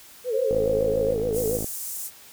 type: tone with vibrato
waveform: sine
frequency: 466.2 Hz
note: A#4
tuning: in tune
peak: -23 dBFS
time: 0.24-1.6 s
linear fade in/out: 50 ms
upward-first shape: sine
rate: 7.1 Hz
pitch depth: 140 cents each way
type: tone with pitch glide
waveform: sine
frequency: 531 to 535.3 Hz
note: C5 to C5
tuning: +25 to +39 cents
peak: -23 dBFS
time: 0.33-1.14 s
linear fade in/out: 20 ms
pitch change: +14 cents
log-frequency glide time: 0.62-0.71 s
type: click train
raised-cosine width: 2 ms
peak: -17 dBFS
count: 62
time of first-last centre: 0.51-1.644 s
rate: 53.8 Hz
type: high-pass noise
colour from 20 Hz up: pink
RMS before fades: -33 dBFS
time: 1.32-2.11 s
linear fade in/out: 50 ms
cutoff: 7200 Hz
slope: 24 dB/octave
effects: white hiss -48 dBFS RMS until 2.32 s